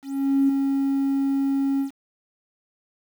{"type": "tone with ADSR envelope", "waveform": "triangle", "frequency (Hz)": 274.1, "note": "C#4", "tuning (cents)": -19, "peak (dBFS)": -11, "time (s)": [0.02, 1.91], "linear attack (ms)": 470, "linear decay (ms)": 6, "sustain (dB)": -6, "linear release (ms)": 110, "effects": ["tanh soft clip ceiling -13 dBFS", "8-bit"]}